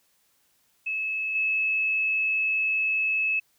sine tone with level steps, 2595 Hz, E7, 28 cents flat, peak -26 / -22 dBFS, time 0.86-3.4 s, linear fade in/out 10 ms, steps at 1.35 s, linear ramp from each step 5 ms, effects white hiss -67 dBFS RMS until 3.58 s

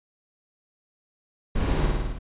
brown noise with echo, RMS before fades -23 dBFS, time 1.55-1.87 s, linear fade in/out 10 ms, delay 53 ms, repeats 6, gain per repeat -2 dB, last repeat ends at 2.188 s, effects resampled to 8000 Hz

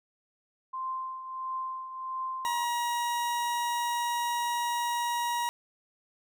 sine tone with tremolo, 1044 Hz, C6, 4 cents flat, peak -30 dBFS, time 0.73-2.65 s, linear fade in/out 10 ms, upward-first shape triangle, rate 1.5 Hz, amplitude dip 65%
40% pulse tone, 953 Hz, A#5, 38 cents sharp, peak -27 dBFS, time 2.45-5.49 s, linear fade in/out 0 ms
effects none

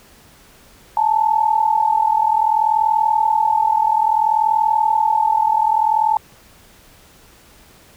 sine tone pair together, 857 / 897.6 Hz, A5 / A5, -46 / +34 cents, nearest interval minor second, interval 80 cents, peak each -16 dBFS, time 0.97-6.17 s, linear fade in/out 2 ms, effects pink hiss -48 dBFS RMS until 7.96 s

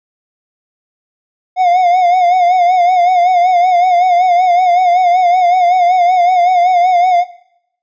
triangle tone with vibrato, 719 Hz, F#5, 50 cents flat, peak -5 dBFS, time 1.56-7.25 s, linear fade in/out 50 ms, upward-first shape sine, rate 5.3 Hz, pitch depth 66 cents each way, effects noise-tail reverb RT60 0.7 s tail -17 dB re dry + resampled to 16000 Hz

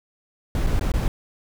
brown noise with dropouts, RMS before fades -21 dBFS, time 0.55-1.08 s, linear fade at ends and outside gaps 1 ms, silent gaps 0.665-0.67 / 0.795-0.81 / 0.918-0.938 s, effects none

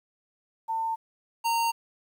sine / square tone pair in turn, 899 / 923.2 Hz, A5 / A#5, +37 / -17 cents, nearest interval unison, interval 46 cents, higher second, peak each -26 / -24 dBFS, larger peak second, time 0.68-0.96 / 1.44-1.72 s, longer neither, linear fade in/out 20 ms, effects 10-bit

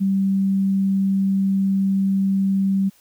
sine tone, 194.2 Hz, G3, 16 cents flat, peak -16 dBFS, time 0-2.9 s, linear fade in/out 20 ms, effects white hiss -56 dBFS RMS until 3 s

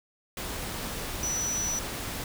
sine tone in noise, 5920 Hz, F#8, in tune, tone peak -28 dBFS, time 1.23-1.79 s, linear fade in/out 2 ms, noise pink, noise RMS -35 dBFS, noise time 0.37-2.24 s, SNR +4 dB, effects none

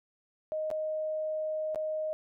sine tone with dropouts, 622.3 Hz, D#5, in tune, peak -30 dBFS, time 0.52-2.13 s, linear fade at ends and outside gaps 0 ms, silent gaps 0.703-0.713 / 1.747-1.758 s, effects none

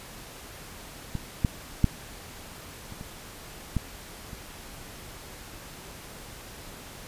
clicks, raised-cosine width 5 ms, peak -18 / -9 / -6 / -28 / -26 / -13 / -29 dBFS, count 7, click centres 1.153 / 1.448 / 1.843 / 2.923 / 3.011 / 3.767 / 4.332 s, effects pink hiss -44 dBFS RMS until 7.07 s + resampled to 32000 Hz

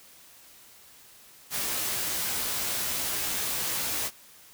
white noise with comb filter, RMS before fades -30 dBFS, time 1.5-4.11 s, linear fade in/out 50 ms, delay 16 ms, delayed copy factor +0.6, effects white hiss -53 dBFS RMS until 4.53 s

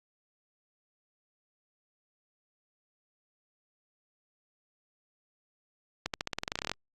accelerating click train, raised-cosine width 0.2 ms, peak -14 dBFS, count 16, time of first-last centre 6.06-6.716 s, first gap 78 ms, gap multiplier 0.91, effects Opus 48 kbps

